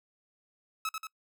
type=tone with echo; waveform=sawtooth; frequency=1292 Hz; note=E6; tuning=35 cents flat; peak=-27 dBFS; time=0.85-0.89 s; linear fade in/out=2 ms; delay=90 ms; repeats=2; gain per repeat=-4 dB; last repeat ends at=1.07 s; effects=noise-tail reverb RT60 0.1 s tail -25 dB re dry